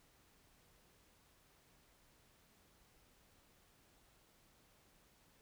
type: silence
effects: pink hiss -70 dBFS RMS until 5.41 s